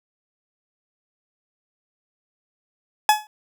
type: tone with exponential decay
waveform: 40% pulse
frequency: 850 Hz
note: G#5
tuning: 40 cents sharp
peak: -8 dBFS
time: 3.09-3.27 s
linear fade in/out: 1 ms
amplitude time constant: 38 ms
effects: none